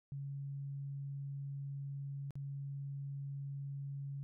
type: tone with dropouts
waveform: sine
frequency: 139.4 Hz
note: C#3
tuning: 10 cents sharp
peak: -40 dBFS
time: 0.12-4.23 s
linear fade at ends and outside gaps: 0 ms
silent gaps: 2.307-2.355 s
effects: none